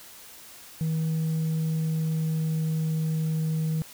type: tone with pitch glide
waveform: sine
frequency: 160 to 158.62 Hz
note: D#3 to D#3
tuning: +49 to +34 cents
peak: -21 dBFS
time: 0.81-3.82 s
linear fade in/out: 0 ms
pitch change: -15 cents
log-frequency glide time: 1.17-2.81 s
effects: tanh soft clip ceiling -23 dBFS + white hiss -47 dBFS RMS until 3.93 s